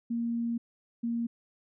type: tone pair in turn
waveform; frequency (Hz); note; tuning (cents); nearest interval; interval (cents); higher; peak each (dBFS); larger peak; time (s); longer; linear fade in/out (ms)
sine; 233.7 / 233.7; A#3 / A#3; +5 / +5; unison; 0; neither; -28; neither; 0.1-0.58 / 1.03-1.27; first; 10
effects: none